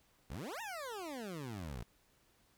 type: exponential two-way sweep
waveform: 20% pulse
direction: up then down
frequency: 54 to 948 to 54 Hz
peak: -37 dBFS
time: 0.3-1.83 s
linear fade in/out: 5 ms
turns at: 0.61 s
effects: pink hiss -71 dBFS RMS until 2.57 s